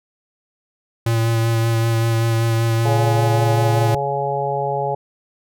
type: tone with vibrato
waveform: square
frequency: 114.4 Hz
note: A#2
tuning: 32 cents flat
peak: -16 dBFS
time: 1.06-3.95 s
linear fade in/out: 5 ms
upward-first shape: sine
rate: 5.2 Hz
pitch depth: 16 cents each way
type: harmonic tone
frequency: 140 Hz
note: C#3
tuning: 18 cents sharp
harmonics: 1 / 3 / 4 / 5 / 6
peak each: -27 / -25 / -25 / -26 / -23 dBFS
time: 2.85-4.95 s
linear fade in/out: 5 ms
effects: none